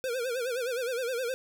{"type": "tone with vibrato", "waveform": "square", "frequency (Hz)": 493.9, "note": "B4", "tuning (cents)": 0, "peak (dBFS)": -30, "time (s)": [0.04, 1.34], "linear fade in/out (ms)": 0, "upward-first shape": "sine", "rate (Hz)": 9.6, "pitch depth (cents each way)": 120, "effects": []}